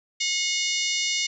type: harmonic tone with a mistuned harmonic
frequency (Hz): 724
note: F#5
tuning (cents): -38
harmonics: 3 / 4 / 5 / 6 / 7 / 8 / 9 / 10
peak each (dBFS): -29 / -30 / -31 / -32 / -32 / -33 / -34 / -34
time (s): 0.2-1.27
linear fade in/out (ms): 10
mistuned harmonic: 9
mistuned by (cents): -49
effects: none